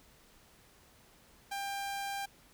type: tone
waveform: sawtooth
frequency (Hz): 795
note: G5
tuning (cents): +24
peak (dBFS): -32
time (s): 1.51-2.26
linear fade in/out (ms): 10
effects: pink hiss -62 dBFS RMS until 2.53 s